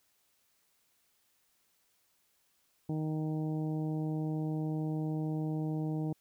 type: harmonic tone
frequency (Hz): 155.56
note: D#3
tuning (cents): 0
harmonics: 1 / 2 / 3 / 4 / 5 / 6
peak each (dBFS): -33 / -36 / -45 / -49 / -49 / -58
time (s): 2.89-6.13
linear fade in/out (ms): 5
effects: white hiss -73 dBFS RMS until 6.2 s